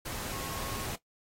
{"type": "tone in noise", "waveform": "sine", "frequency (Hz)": 1089, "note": "C#6", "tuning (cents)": -31, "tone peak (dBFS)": -44, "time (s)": [0.32, 0.85], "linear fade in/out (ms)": 10, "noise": "pink", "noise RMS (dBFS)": -38, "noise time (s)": [0.05, 0.96], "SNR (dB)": -9, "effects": ["noise-tail reverb RT60 0.1 s tail -17 dB re dry", "AAC 48 kbps"]}